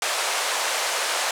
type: band-pass noise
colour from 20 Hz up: pink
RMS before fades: -25 dBFS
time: 0.02-1.31 s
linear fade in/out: 2 ms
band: 570 to 10000 Hz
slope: 24 dB/octave
effects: none